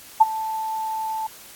sine tone with ADSR envelope, 880 Hz, A5, in tune, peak -6 dBFS, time 0.2-1.27 s, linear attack 13 ms, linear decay 28 ms, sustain -18 dB, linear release 6 ms, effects white hiss -44 dBFS RMS until 1.55 s + AAC 64 kbps

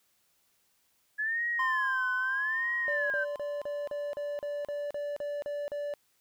sine tone with vibrato, 1687 Hz, G#6, 27 cents sharp, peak -28 dBFS, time 1.18-3.25 s, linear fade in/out 20 ms, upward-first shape sine, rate 0.8 Hz, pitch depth 200 cents each way
triangle tone with exponential decay, 1039 Hz, C6, 12 cents flat, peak -26 dBFS, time 1.59-4.86 s, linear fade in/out 5 ms, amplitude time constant 710 ms
triangle tone bursts, 581 Hz, D5, 19 cents flat, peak -30 dBFS, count 12, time 2.88-5.938 s, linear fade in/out 0 ms, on 220 ms, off 38 ms
effects white hiss -71 dBFS RMS until 6.2 s

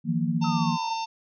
sine chord, Eb suspended second, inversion none, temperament equal with one note detuned, 159.11 / 174.61 / 233.1 Hz, Eb3 / F3 / Bb3, +39 / 0 / 0 cents, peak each -27 dBFS, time 0.04-0.78 s, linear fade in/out 50 ms
harmonic tone, 900 Hz, A5, 39 cents sharp, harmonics 1 / 3 / 4 / 5 / 6 / 7, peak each -28 / -39 / -41 / -43 / -40 / -46 dBFS, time 0.41-1.06 s, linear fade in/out 20 ms
sine exponential sweep, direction down, 1300 to 901 Hz, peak -32 dBFS, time 0.44-0.94 s, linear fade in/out 5 ms
effects none

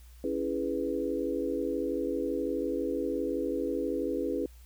sine chord, C# minor seventh, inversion none, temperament equal, 277.2 / 329.6 / 415.3 / 493.9 Hz, C#4 / E4 / G#4 / B4, 0 / 0 / 0 / 0 cents, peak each -34 dBFS, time 0.24-4.46 s, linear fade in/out 2 ms, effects added 60 Hz sine -49 dBFS peak until 4.65 s + white hiss -62 dBFS RMS until 4.65 s

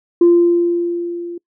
sine tone with level ramp, 345.3 Hz, F4, 20 cents flat, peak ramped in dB -4 to -25 dBFS, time 0.21-1.38 s, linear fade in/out 5 ms, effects noise-tail reverb RT60 0.1 s tail -26 dB re dry + tanh soft clip ceiling -3 dBFS

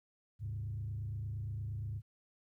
sine tone with frequency modulation, 103.7 Hz, G#2, 2 cents flat, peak -36 dBFS, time 0.39-2.02 s, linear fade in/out 50 ms, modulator 28.6 Hz, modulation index 0.79, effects tanh soft clip ceiling -32 dBFS + 13-bit

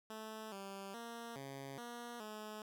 10% pulse tone with pitch steps, 218.5 / 195.9 / 233.1 / 137 / 238.8 / 213.7 Hz, A3 / G3 / A#3 / C#3 / A#3 / G#3, -12 / -1 / 0 / -20 / +42 / +50 cents, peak -38 dBFS, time 0.1-2.62 s, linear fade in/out 2 ms, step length 420 ms, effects none

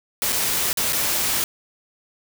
white noise with dropouts, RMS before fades -22 dBFS, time 0.22-1.44 s, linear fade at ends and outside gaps 1 ms, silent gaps 0.323-0.327 / 0.73-0.772 / 0.925-0.93 s, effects none

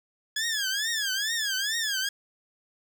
15% pulse tone with vibrato, 1683 Hz, G#6, 23 cents sharp, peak -20 dBFS, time 0.36-2.09 s, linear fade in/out 5 ms, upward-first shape triangle, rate 2.3 Hz, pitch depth 200 cents each way, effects none

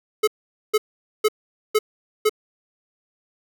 square tone bursts, 428.8 Hz, A4, 45 cents flat, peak -15 dBFS, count 5, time 0.23-2.295 s, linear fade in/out 10 ms, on 45 ms, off 460 ms, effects none

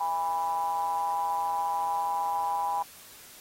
triangle ring-modulated tone, 87.31 Hz, F2, in tune, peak -21 dBFS, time 0-2.83 s, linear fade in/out 10 ms, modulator 900 Hz, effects white hiss -50 dBFS RMS until 3.4 s + AAC 48 kbps

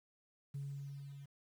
sine tone with level ramp, 140 Hz, C#3, 18 cents sharp, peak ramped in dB -38 to -49 dBFS, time 0.54-1.26 s, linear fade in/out 10 ms, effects tanh soft clip ceiling -36 dBFS + 11-bit

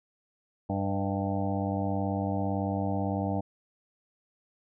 harmonic tone with a mistuned harmonic, 98 Hz, G2, in tune, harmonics 1 / 2 / 3 / 5 / 6 / 7 / 8 / 9, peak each -32 / -32 / -34 / -39 / -38 / -38 / -37 / -43 dBFS, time 0.69-3.41 s, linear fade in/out 10 ms, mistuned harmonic 6, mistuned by +48 cents, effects none

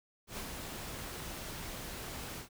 pink noise with ADSR envelope, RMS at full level -40 dBFS, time 0.27-2.49 s, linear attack 110 ms, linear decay 59 ms, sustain -3 dB, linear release 110 ms, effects none

